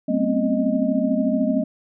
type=tone cluster; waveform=sine; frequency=193.1 / 225.2 / 256.1 / 269.5 / 620 Hz; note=G3 / A3 / C4 / C#4 / D#5; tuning=-26 / +40 / -37 / -49 / -6 cents; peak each=-26 / -23 / -23 / -24 / -25 dBFS; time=0.08-1.64 s; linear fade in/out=10 ms; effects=none